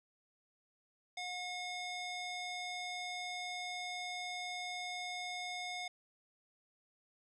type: tone with band-pass filter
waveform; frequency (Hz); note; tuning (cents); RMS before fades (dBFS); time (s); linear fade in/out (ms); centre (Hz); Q
square; 722; F#5; -43; -42; 1.17-5.88; 5; 3300; 0.85
effects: resampled to 24000 Hz